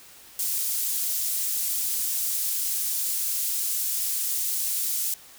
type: high-pass noise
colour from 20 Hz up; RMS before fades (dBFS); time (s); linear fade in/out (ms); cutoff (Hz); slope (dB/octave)
pink; -27; 0.39-5.14; 2; 8800; 12
effects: white hiss -49 dBFS RMS until 5.38 s